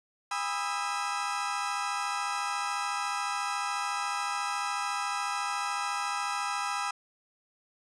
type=chord; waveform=35% pulse; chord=E major seventh; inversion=first; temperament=equal with one note detuned; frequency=811.6 / 987.8 / 1244.5 / 1318.5 Hz; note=G#5 / B5 / D#6 / E6; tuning=-40 / 0 / 0 / 0 cents; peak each=-34 dBFS; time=0.31-6.91 s; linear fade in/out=5 ms; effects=resampled to 22050 Hz